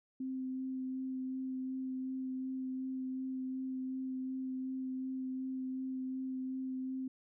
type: tone with vibrato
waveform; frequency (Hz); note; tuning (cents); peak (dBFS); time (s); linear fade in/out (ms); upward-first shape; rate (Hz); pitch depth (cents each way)
sine; 260.5; C4; -7; -36; 0.2-7.08; 5; sine; 2.7; 10
effects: none